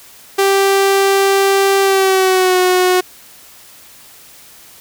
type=tone with pitch glide; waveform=sawtooth; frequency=392 to 365.7 Hz; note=G4 to F#4; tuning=0 to -20 cents; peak=-6 dBFS; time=0.38-3.01 s; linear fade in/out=10 ms; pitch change=-120 cents; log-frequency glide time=1.81-2.58 s; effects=white hiss -41 dBFS RMS until 4.8 s